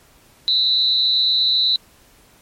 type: tone with amplitude modulation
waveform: sine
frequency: 3966 Hz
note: B7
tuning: 7 cents sharp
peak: -10 dBFS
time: 0.48-1.76 s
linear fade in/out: 0 ms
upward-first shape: sine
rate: 228 Hz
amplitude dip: 85%
effects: pink hiss -52 dBFS RMS until 2.41 s + MP3 64 kbps

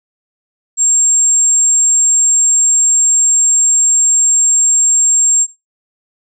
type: tone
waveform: sine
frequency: 7459 Hz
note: A#8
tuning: in tune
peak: -6 dBFS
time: 0.77-5.47 s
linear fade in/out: 50 ms
effects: noise-tail reverb RT60 0.2 s tail -17 dB re dry + tanh soft clip ceiling -2 dBFS

